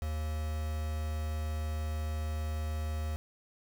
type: tone with quantisation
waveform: triangle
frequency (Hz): 77.2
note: D#2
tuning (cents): -13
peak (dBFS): -30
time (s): 0.02-3.16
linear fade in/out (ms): 0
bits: 7
effects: none

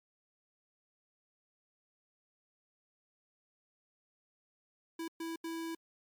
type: tone bursts at uneven times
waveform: square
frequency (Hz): 329.2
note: E4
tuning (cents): -2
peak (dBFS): -38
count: 3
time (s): 4.99-5.08 / 5.2-5.36 / 5.44-5.75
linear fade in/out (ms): 5
effects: MP3 96 kbps

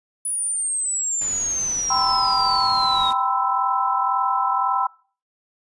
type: exponential sweep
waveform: sine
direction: down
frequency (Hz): 9956 to 3729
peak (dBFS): -21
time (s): 0.25-3.11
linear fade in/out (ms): 5
type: noise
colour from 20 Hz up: pink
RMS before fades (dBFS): -38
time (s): 1.21-3.13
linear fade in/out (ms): 5
type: chord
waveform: sine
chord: C major seventh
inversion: second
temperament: equal with one note detuned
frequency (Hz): 784 / 987.8 / 1029.7 / 1318.5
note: G5 / B5 / C6 / E6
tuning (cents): 0 / 0 / -28 / 0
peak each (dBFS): -24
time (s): 1.9-4.87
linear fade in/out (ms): 5
effects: noise-tail reverb RT60 0.4 s tail -21 dB re dry + resampled to 24000 Hz

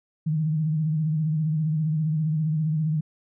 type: tone with vibrato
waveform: sine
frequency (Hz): 155.8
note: D#3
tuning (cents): +3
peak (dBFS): -21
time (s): 0.26-3.01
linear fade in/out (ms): 10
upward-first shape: sine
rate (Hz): 15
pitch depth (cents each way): 64
effects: none

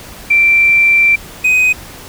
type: tone pair in turn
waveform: sine / triangle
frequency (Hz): 2349 / 2507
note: D7 / D#7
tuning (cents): 0 / +12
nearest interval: minor second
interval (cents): 112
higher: second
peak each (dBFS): -6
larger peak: neither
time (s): 0.3-1.16 / 1.44-1.73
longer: first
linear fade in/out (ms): 10
effects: pink hiss -33 dBFS RMS until 2.08 s

